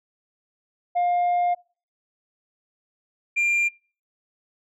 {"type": "tone pair in turn", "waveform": "sine", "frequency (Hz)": [707, 2388], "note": ["F5", "D7"], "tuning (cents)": [21, 28], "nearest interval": "octave + major sixth", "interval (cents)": 2107, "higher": "second", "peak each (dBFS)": [-16, -16], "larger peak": "neither", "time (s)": [[0.95, 1.55], [3.36, 3.69]], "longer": "first", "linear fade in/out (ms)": 20, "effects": ["noise-tail reverb RT60 0.4 s tail -26 dB re dry", "tanh soft clip ceiling -18 dBFS"]}